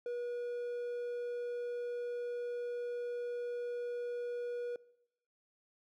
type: tone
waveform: triangle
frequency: 482.9 Hz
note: B4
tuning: 39 cents flat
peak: -34 dBFS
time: 0.06-4.76 s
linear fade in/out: 2 ms
effects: noise-tail reverb RT60 0.8 s tail -22 dB re dry